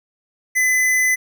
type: tone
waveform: square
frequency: 2016 Hz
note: B6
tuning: 35 cents sharp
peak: -15 dBFS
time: 0.55-1.16 s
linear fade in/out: 20 ms
effects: none